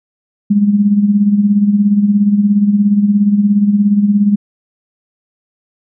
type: tone with tremolo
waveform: sine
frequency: 204.6 Hz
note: G#3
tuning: 26 cents flat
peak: -5 dBFS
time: 0.5-4.36 s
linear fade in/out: 10 ms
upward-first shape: sine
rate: 17 Hz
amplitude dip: 60%
effects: none